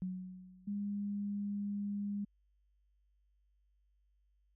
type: tone with exponential decay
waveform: sine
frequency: 184.5 Hz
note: F#3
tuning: 5 cents flat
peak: -34 dBFS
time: 0.02-1.04 s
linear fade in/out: 0 ms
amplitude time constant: 220 ms
type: tone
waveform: sine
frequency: 203.1 Hz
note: G#3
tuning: 38 cents flat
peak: -35 dBFS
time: 0.67-2.25 s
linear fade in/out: 10 ms
effects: added 50 Hz sine -70 dBFS peak until 4.55 s